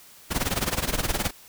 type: noise with tremolo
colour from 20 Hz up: pink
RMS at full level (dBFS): -23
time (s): 0.3-1.31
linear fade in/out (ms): 20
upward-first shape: sine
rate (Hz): 19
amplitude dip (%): 85
effects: white hiss -50 dBFS RMS until 1.48 s